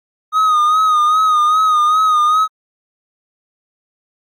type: tone with vibrato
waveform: triangle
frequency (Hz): 1244.5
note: D#6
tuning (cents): 0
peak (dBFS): -8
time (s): 0.32-2.48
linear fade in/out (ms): 50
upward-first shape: sine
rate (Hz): 2.5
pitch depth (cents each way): 51
effects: Opus 48 kbps